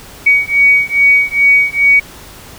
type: beating tone pair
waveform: sine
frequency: 2250 / 2252.4 Hz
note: C#7 / C#7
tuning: +25 / +27 cents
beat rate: 2.4 Hz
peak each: -10 dBFS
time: 0.26-2 s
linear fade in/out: 10 ms
effects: pink hiss -35 dBFS RMS until 2.58 s